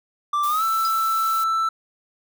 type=tone with pitch glide; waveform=triangle; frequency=1174.7 to 1326.2 Hz; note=D6 to E6; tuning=0 to +10 cents; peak=-17 dBFS; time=0.33-1.69 s; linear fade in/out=5 ms; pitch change=+210 cents; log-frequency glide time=0.47-0.63 s
type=noise; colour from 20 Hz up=blue; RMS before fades=-34 dBFS; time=0.43-1.44 s; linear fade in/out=5 ms
type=tone with exponential decay; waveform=sine; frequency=4952 Hz; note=D#8; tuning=9 cents flat; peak=-24 dBFS; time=0.85-0.96 s; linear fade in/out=0 ms; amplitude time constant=22 ms
effects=none